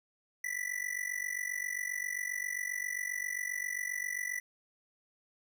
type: tone with amplitude modulation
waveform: square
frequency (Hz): 1975.5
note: B6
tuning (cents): 0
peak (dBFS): -31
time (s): 0.44-4.4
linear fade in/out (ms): 5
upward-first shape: sine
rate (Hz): 47.5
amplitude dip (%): 90
effects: none